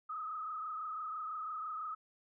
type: tone with frequency modulation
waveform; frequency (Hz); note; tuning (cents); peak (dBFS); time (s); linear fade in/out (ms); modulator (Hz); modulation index
sine; 1262; D#6; +24; -38; 0.09-1.95; 10; 26; 1.7
effects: none